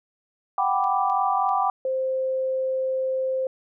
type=chord; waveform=sine; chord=G major seventh; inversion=third; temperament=equal; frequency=740 / 784 / 987.8 / 1174.7 Hz; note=F#5 / G5 / B5 / D6; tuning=0 / 0 / 0 / 0 cents; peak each=-27 / -23 / -27 / -25 dBFS; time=0.58-1.7 s; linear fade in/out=2 ms
type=clicks; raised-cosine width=0.2 ms; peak=-31 dBFS; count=3; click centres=0.841 / 1.099 / 1.491 s
type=tone; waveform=sine; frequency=523.3 Hz; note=C5; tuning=in tune; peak=-22 dBFS; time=1.85-3.47 s; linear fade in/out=2 ms
effects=none